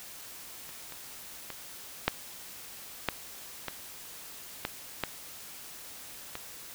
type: clicks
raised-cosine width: 0.3 ms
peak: -30 / -27 / -22 / -7 / -10 / -17 / -14 / -12 / -20 dBFS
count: 9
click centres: 0.692 / 0.923 / 1.503 / 2.08 / 3.087 / 3.683 / 4.651 / 5.037 / 6.354 s
effects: white hiss -46 dBFS RMS until 6.74 s